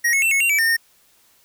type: tone with pitch steps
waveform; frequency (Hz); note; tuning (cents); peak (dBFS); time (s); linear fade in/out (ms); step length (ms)
square; 1886 / 2190 / 2687 / 2195 / 2759 / 2302 / 1818 / 1833; A#6 / C#7 / E7 / C#7 / F7 / D7 / A#6 / A#6; +20 / -22 / +33 / -18 / -22 / -35 / -44 / -30; -16; 0.04-0.768; 10; 91
effects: white hiss -57 dBFS RMS until 1.44 s